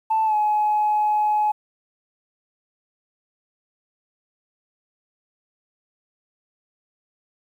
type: tone with pitch glide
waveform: sine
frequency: 881 to 845.6 Hz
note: A5 to G#5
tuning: +2 to +31 cents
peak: -16 dBFS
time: 0.1-1.52 s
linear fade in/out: 10 ms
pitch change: -71 cents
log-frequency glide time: 0.25-0.35 s
effects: tanh soft clip ceiling -13 dBFS + 9-bit